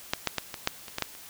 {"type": "clicks", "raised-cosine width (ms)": 0.2, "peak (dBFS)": [-7, -7, -9, -17, -6, -23, -12, -8, -28], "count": 9, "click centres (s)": [0.135, 0.273, 0.383, 0.542, 0.674, 0.882, 0.984, 1.023, 1.151], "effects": ["white hiss -47 dBFS RMS until 1.29 s"]}